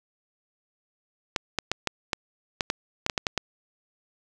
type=clicks; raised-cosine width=0.2 ms; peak=-7 dBFS; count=12; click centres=1.362 / 1.587 / 1.716 / 1.873 / 2.132 / 2.608 / 2.701 / 3.064 / 3.098 / 3.178 / 3.268 / 3.377 s; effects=none